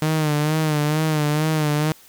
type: tone with vibrato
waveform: sawtooth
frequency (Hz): 152.9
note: D#3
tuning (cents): -30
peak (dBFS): -14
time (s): 0.02-1.92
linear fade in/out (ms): 2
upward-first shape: sine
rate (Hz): 2.2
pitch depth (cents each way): 56
effects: white hiss -49 dBFS RMS until 2.08 s